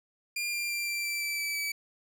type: tone with pitch steps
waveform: sawtooth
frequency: 2400 / 2385 / 2370 / 2355 / 2340 / 2325 / 2310 / 2296 Hz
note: D7 / D7 / D7 / D7 / D7 / D7 / D7 / D7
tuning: +37 / +26 / +15 / +4 / -7 / -18 / -29 / -40 cents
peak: -27 dBFS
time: 0.36-1.72 s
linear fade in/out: 5 ms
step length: 170 ms
effects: none